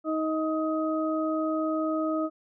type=harmonic tone; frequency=314.7 Hz; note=D#4; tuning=20 cents sharp; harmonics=1 / 2 / 4; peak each=-27 / -30 / -33 dBFS; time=0.04-2.3 s; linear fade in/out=50 ms; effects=none